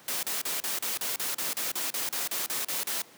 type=noise bursts; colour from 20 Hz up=white; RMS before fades=-31 dBFS; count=16; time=0.08-3.02 s; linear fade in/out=2 ms; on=150 ms; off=36 ms; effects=pink hiss -53 dBFS RMS until 3.17 s + high-pass 200 Hz 12 dB/octave